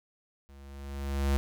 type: tone with level ramp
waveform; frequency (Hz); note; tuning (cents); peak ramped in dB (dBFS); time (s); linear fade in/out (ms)
square; 69.3; C#2; 0; -51 to -23; 0.49-1.37; 0
effects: none